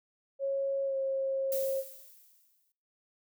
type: tone with pitch glide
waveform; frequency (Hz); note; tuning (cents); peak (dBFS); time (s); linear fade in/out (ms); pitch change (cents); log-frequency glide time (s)
sine; 548 to 538.3; C#5 to C5; -20 to +49; -28; 0.39-1.84; 50; -31; 0.85-0.96
type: noise with exponential decay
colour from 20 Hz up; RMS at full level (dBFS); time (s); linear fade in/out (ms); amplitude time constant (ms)
violet; -36; 1.52-2.72; 1; 260
effects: noise-tail reverb RT60 0.6 s tail -21 dB re dry